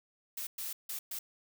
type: noise bursts at uneven times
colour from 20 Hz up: blue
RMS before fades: -39 dBFS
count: 4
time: 0.37-0.47 / 0.58-0.73 / 0.89-0.99 / 1.11-1.19 s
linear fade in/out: 5 ms
effects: none